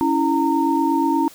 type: tone cluster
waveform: sine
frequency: 279.1 / 327.5 / 919 Hz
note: C#4 / E4 / A#5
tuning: +12 / -11 / -25 cents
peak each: -20 dBFS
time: 0.01-1.28 s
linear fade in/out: 0 ms
effects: white hiss -45 dBFS RMS until 1.34 s